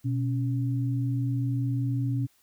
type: tone pair together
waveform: sine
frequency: 123.3 / 278.1 Hz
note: B2 / C#4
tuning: -2 / +6 cents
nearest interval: octave + major second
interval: 1408 cents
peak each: -25 / -32 dBFS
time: 0.04-2.27 s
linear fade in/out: 20 ms
effects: white hiss -65 dBFS RMS until 2.42 s